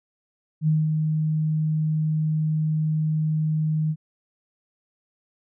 sine tone with ADSR envelope, 155.56 Hz, D#3, in tune, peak -16 dBFS, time 0.61-3.96 s, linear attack 65 ms, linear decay 200 ms, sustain -4 dB, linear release 55 ms, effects none

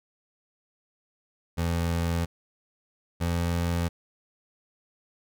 25% pulse tone pair in turn, 84.5 / 85.63 Hz, E2 / F2, +43 / -34 cents, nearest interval unison, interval 23 cents, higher second, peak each -21 dBFS, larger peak neither, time 1.57-2.26 / 3.2-3.89 s, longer neither, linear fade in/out 20 ms, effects none

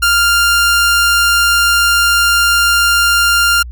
sawtooth tone, 1397 Hz, F6, in tune, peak -5 dBFS, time 0.02-3.63 s, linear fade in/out 10 ms, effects added 60 Hz sine -25 dBFS peak until 3.71 s

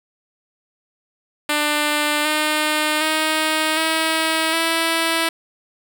5% pulse tone with pitch steps, 297.7 / 305.2 / 312.9 / 320.7 / 328.8 Hz, D4 / D#4 / D#4 / E4 / E4, +24 / -33 / +10 / -48 / -4 cents, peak -6 dBFS, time 1.49-5.29 s, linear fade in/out 5 ms, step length 760 ms, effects none

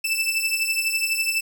sawtooth beating tone pair, 2637 / 2649 Hz, E7 / E7, 0 / +8 cents, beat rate 12 Hz, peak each -21 dBFS, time 0.04-1.41 s, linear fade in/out 10 ms, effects none

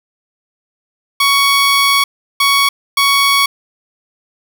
15% pulse tone bursts at uneven times, 1117 Hz, C#6, 13 cents sharp, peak -3 dBFS, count 3, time 1.2-2.04 / 2.4-2.69 / 2.97-3.46 s, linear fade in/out 5 ms, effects none

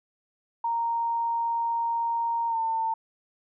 sine tone with pitch glide, 929 to 900.5 Hz, A#5 to A5, -6 to +40 cents, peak -24 dBFS, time 0.64-2.94 s, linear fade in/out 5 ms, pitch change -54 cents, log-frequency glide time 2.48-2.58 s, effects none

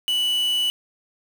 triangle tone with quantisation, 2960 Hz, F#7, in tune, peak -18 dBFS, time 0.08-0.7 s, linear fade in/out 0 ms, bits 5, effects none

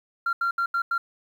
sine tone bursts at uneven times, 1379 Hz, F6, 22 cents flat, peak -20 dBFS, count 5, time 0.26-0.33 / 0.41-0.51 / 0.58-0.66 / 0.74-0.82 / 0.91-0.98 s, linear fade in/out 5 ms, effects tanh soft clip ceiling -19 dBFS + 9-bit

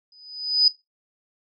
sine tone with exponential growth, 4986 Hz, D#8, 3 cents sharp, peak -10 dBFS, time 0.12-0.68 s, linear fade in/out 2 ms, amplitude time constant 120 ms, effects noise-tail reverb RT60 0.2 s tail -19 dB re dry

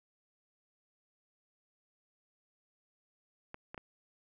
clicks, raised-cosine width 0.5 ms, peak -28 dBFS, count 3, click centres 3.544 / 3.745 / 3.778 s, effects none

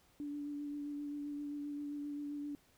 sine tone with vibrato, 290.4 Hz, D4, 19 cents flat, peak -39 dBFS, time 0.2-2.55 s, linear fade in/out 0 ms, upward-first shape sine, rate 7.6 Hz, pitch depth 16 cents each way, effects pink hiss -69 dBFS RMS until 2.77 s

